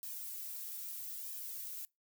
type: noise with flanger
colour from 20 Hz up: violet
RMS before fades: -44 dBFS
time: 0.03-1.85 s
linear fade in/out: 0 ms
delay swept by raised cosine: 1.4 to 3.5 ms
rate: 0.77 Hz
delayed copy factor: -0.95
effects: noise-tail reverb RT60 0.2 s tail -24 dB re dry